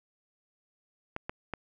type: clicks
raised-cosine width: 0.5 ms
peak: -19 dBFS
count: 3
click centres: 1.164 / 1.295 / 1.537 s
effects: none